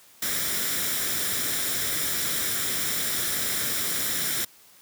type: noise with comb filter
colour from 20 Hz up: white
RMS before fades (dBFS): -27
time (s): 0.22-4.45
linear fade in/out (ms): 5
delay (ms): 0.55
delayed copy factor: +0.55
effects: white hiss -54 dBFS RMS until 4.81 s + high-pass 80 Hz 12 dB/octave